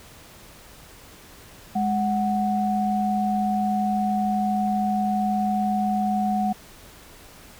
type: tone pair together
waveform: sine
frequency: 207.7 / 740.2 Hz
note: G#3 / F#5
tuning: 0 / 0 cents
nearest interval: octave + minor seventh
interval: 2200 cents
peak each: -23 dBFS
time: 1.75-6.53 s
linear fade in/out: 10 ms
effects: pink hiss -47 dBFS RMS until 7.59 s